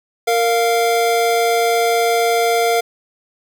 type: tone pair together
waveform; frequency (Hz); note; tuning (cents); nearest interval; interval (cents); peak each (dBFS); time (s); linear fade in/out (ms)
square; 462.4 / 698.5; A#4 / F5; -14 / 0; perfect fifth; 714; -17; 0.27-2.81; 10
effects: none